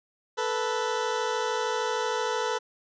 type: tone pair together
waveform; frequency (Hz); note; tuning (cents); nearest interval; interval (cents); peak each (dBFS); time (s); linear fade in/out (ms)
20% pulse; 440.1 / 493.2; A4 / B4; 0 / -2; major second; 198; -24; 0.37-2.59; 20
effects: resampled to 16000 Hz